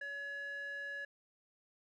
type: tone with band-pass filter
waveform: square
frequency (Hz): 565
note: C#5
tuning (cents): +33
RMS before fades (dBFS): -43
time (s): 0.01-1.05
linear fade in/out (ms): 5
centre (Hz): 1600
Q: 5.3
effects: none